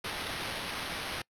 blue noise with sample-and-hold, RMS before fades -37 dBFS, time 0.04-1.22 s, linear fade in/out 5 ms, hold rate 7350 Hz, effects noise-tail reverb RT60 0.1 s tail -24 dB re dry + low-pass 12000 Hz 12 dB/octave

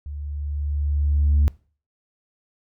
sine tone with level ramp, 72.8 Hz, D2, 15 cents flat, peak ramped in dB -30 to -11 dBFS, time 0.06-1.48 s, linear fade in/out 0 ms, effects noise-tail reverb RT60 0.4 s tail -24 dB re dry + tanh soft clip ceiling -12 dBFS

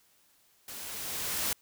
white noise with level ramp, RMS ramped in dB -43 to -30 dBFS, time 0.68-1.53 s, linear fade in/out 2 ms, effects white hiss -66 dBFS RMS until 1.61 s

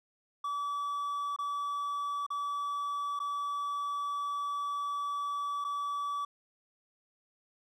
triangle tone with dropouts, 1149 Hz, D6, 38 cents flat, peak -30 dBFS, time 0.44-6.25 s, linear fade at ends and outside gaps 5 ms, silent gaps 1.363-1.387 / 2.265-2.303 / 3.192-3.2 / 5.643-5.647 s, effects none

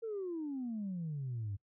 sine exponential sweep, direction down, 466.2 to 95.5 Hz, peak -35 dBFS, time 0.02-1.57 s, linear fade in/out 20 ms, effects noise-tail reverb RT60 0.1 s tail -23 dB re dry + tanh soft clip ceiling -33 dBFS

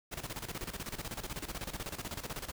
pink noise with tremolo, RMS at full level -39 dBFS, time 0.11-2.52 s, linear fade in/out 20 ms, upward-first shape square, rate 16 Hz, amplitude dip 75%, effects none

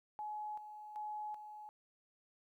sine tone with tremolo, 846 Hz, G#5, 32 cents sharp, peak -40 dBFS, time 0.19-1.69 s, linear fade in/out 0 ms, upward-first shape square, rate 1.3 Hz, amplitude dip 60%, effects 13-bit

